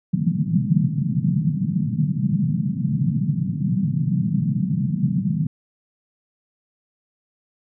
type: band-pass noise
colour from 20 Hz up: pink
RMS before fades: -21 dBFS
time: 0.13-5.47 s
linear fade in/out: 5 ms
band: 130 to 210 Hz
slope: 48 dB/octave
effects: none